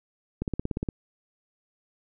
click train, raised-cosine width 3 ms, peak -15 dBFS, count 9, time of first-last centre 0.42-0.888 s, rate 17.1 Hz, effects none

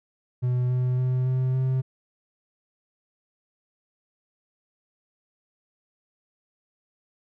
triangle tone with pitch steps, 124.6 / 126.05 / 127.51 / 128.99 / 130.49 Hz, B2 / B2 / C3 / C3 / C3, +16 / +36 / -44 / -24 / -4 cents, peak -19 dBFS, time 0.42-1.82 s, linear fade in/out 20 ms, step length 280 ms, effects none

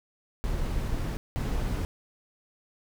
brown noise bursts at uneven times, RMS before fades -29 dBFS, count 2, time 0.44-1.17 / 1.36-1.85 s, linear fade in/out 0 ms, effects none

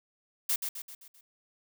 blue noise with echo, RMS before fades -28 dBFS, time 0.49-0.56 s, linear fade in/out 5 ms, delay 130 ms, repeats 5, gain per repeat -6 dB, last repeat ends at 1.21 s, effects none

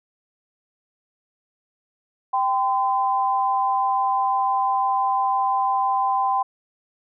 sine tone pair together, 784 / 1021.9 Hz, G5 / C6, 0 / -41 cents, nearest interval perfect fourth, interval 459 cents, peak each -21 dBFS, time 2.33-6.43 s, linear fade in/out 10 ms, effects none

